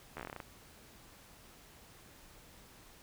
slowing click train, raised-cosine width 0.5 ms, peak -27 dBFS, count 11, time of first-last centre 0.17-0.402 s, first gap 12 ms, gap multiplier 1.14, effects pink hiss -58 dBFS RMS until 3.02 s

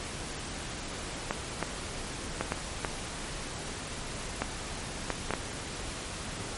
clicks, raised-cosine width 0.5 ms, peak -13 dBFS, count 9, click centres 1.309 / 1.627 / 2.41 / 2.521 / 2.848 / 4.42 / 5.103 / 5.307 / 5.337 s, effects pink hiss -38 dBFS RMS until 6.57 s + MP3 48 kbps

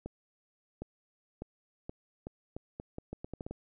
accelerating click train, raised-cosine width 2 ms, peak -26 dBFS, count 14, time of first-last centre 0.06-3.51 s, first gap 760 ms, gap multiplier 0.79, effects none

